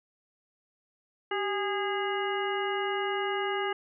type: harmonic tone with a mistuned harmonic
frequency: 410 Hz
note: G#4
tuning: 22 cents flat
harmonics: 1 / 2 / 3 / 4 / 5 / 7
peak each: -31 / -34 / -36 / -37 / -38 / -39 dBFS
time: 1.31-3.73 s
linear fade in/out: 5 ms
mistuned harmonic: 1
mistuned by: -86 cents
effects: none